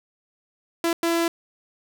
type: tone bursts at uneven times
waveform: sawtooth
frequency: 335.8 Hz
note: E4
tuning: 32 cents sharp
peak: -16 dBFS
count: 2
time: 0.84-0.93 / 1.03-1.28 s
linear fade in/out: 2 ms
effects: none